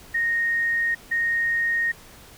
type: tone pair in turn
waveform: sine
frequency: 1859 / 1859 Hz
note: A#6 / A#6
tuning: -5 / -5 cents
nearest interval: unison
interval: 0 cents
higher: neither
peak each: -20 dBFS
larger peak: neither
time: 0.14-0.95 / 1.11-1.92 s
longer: neither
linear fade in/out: 10 ms
effects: pink hiss -47 dBFS RMS until 2.37 s